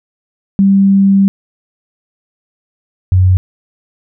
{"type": "tone pair in turn", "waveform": "sine", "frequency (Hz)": [196, 92.5], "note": ["G3", "F#2"], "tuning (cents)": [0, 0], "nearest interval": "octave + minor second", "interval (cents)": 1300, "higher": "first", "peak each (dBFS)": -5, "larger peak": "neither", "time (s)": [[0.59, 1.28], [3.12, 3.37]], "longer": "first", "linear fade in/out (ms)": 0, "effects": []}